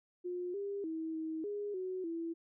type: tone with pitch steps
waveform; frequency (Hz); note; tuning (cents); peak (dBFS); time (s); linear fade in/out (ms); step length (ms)
sine; 357.1 / 401 / 321.7 / 318.5 / 410.9 / 371.3 / 332.2; F4 / G4 / E4 / D#4 / G#4 / F#4 / E4; +39 / +39 / -42 / +41 / -18 / +6 / +13; -36; 0.24-2.34; 20; 300
effects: none